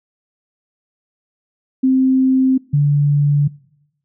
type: tone pair in turn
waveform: sine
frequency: 261.6 / 144.71 Hz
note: C4 / D3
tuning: 0 / -25 cents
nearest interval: minor seventh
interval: 1025 cents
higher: first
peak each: -10 dBFS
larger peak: neither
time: 1.83-2.58 / 2.73-3.48 s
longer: neither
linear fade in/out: 10 ms
effects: noise-tail reverb RT60 0.9 s tail -23 dB re dry